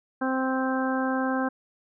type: harmonic tone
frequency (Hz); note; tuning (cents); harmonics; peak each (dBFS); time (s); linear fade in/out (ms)
261.6; C4; 0; 1 / 2 / 3 / 4 / 5 / 6; -26 / -31 / -32 / -34 / -36 / -33; 0.21-1.49; 10
effects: none